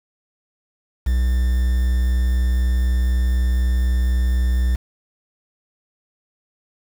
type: tone with quantisation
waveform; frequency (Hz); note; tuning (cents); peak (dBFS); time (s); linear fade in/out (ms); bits
triangle; 62; B1; +7; -13; 1.06-4.76; 10; 6
effects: none